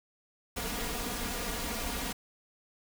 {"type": "noise with comb filter", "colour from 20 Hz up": "pink", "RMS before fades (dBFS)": -35, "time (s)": [0.56, 2.13], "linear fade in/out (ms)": 10, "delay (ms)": 4.2, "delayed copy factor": 0.75, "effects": []}